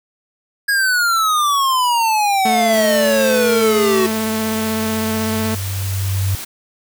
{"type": "exponential sweep", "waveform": "square", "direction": "down", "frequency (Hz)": [1661.2, 368.3], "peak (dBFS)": -14, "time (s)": [0.68, 4.07], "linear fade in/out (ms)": 10}
{"type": "tone with exponential growth", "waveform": "sine", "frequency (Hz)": 96.5, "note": "G2", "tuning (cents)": -27, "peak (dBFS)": -14, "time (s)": [2.34, 6.35], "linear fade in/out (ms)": 0, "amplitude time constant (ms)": 870}
{"type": "tone with vibrato", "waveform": "sawtooth", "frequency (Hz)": 220, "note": "A3", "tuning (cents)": 0, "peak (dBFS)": -14, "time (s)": [2.45, 5.55], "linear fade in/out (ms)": 5, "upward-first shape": "sine", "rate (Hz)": 16, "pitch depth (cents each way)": 13}
{"type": "noise", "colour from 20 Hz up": "white", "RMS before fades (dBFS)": -29, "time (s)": [2.72, 6.45], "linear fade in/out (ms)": 10}
{"effects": []}